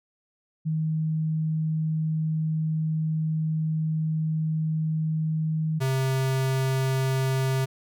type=tone pair in turn; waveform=sine / square; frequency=157.6 / 132.53 Hz; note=D#3 / C3; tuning=+23 / +23 cents; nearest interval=minor third; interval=300 cents; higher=first; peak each=-23 dBFS; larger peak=neither; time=0.65-5.8 / 5.8-7.66 s; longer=first; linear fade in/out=20 ms; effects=none